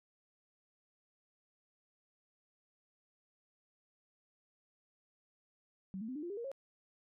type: tone with pitch steps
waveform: sine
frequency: 190.5 / 221.4 / 257.2 / 298.9 / 347.4 / 403.7 / 469.1 / 545.1 Hz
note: G3 / A3 / C4 / D4 / F4 / G#4 / A#4 / C#5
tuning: -49 / +11 / -30 / +31 / -9 / -49 / +11 / -29 cents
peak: -39 dBFS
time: 5.94-6.516 s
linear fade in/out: 0 ms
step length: 72 ms
effects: none